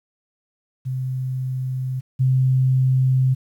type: tone pair in turn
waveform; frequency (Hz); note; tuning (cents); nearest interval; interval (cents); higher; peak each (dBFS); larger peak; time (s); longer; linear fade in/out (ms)
sine; 129.6 / 130.22; C3 / C3; -16 / -8; unison; 8; second; -22 / -14; second; 0.85-2.01 / 2.19-3.35; neither; 20
effects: 9-bit